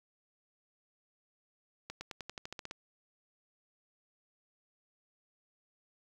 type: accelerating click train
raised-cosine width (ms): 0.2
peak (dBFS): -24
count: 11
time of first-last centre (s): 1.9-2.711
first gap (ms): 110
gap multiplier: 0.93
effects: 9-bit